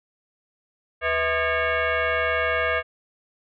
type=tone with frequency modulation; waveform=sine; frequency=493.9 Hz; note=B4; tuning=in tune; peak=-20 dBFS; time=1.01-2.83 s; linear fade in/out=50 ms; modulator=570 Hz; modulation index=3.5; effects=none